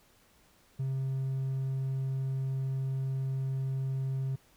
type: tone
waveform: triangle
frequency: 133.5 Hz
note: C3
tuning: 35 cents sharp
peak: -27 dBFS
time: 0.79-4.36 s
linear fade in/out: 10 ms
effects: tanh soft clip ceiling -23 dBFS + pink hiss -64 dBFS RMS until 4.56 s